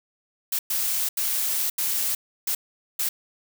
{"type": "noise bursts at uneven times", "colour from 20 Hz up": "blue", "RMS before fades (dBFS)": -25, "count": 6, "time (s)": [[0.52, 0.59], [0.7, 1.09], [1.17, 1.7], [1.78, 2.15], [2.47, 2.55], [2.99, 3.09]], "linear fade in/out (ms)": 5, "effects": []}